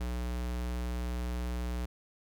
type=tone; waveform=square; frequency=60.7 Hz; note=B1; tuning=29 cents flat; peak=-33 dBFS; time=0-1.86 s; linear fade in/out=10 ms; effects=none